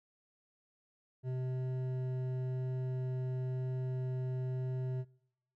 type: tone with hard clipping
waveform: triangle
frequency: 128.5 Hz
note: C3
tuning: 31 cents flat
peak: -36 dBFS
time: 1.23-5.05 s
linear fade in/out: 50 ms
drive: 13 dB
effects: noise-tail reverb RT60 0.8 s tail -23 dB re dry